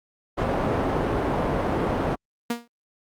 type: low-pass noise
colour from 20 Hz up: white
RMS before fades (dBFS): -24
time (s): 0.37-2.16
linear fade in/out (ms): 20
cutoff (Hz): 700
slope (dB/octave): 12
type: tone with exponential decay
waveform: sawtooth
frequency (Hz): 236.5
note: A#3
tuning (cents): +25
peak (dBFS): -17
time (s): 2.5-2.68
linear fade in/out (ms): 5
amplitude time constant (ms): 37
effects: Opus 48 kbps